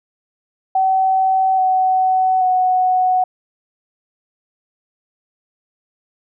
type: tone with pitch steps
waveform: sine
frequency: 761 / 750.1 / 739.3 Hz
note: F#5 / F#5 / F#5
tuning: +48 / +23 / -2 cents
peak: -12 dBFS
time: 0.75-3.24 s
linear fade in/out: 5 ms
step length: 830 ms
effects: none